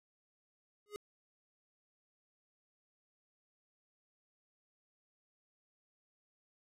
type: tone with exponential growth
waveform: square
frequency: 415.3 Hz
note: G#4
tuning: in tune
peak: -37 dBFS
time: 0.86-0.96 s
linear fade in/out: 0 ms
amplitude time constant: 20 ms
effects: resampled to 32000 Hz